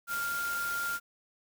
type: tone in noise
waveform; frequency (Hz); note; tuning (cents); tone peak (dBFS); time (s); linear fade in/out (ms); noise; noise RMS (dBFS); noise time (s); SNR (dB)
sine; 1396.9; F6; 0; -31; 0.07-1; 50; white; -40; 0.07-1; +6
effects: none